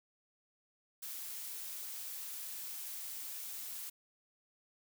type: noise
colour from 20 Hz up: blue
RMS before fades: -44 dBFS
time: 1.02-3.9 s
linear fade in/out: 10 ms
effects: none